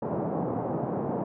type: band-pass noise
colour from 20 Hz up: pink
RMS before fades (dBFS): -30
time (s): 0.02-1.24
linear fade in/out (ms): 5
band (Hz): 140 to 850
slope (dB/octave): 24
effects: none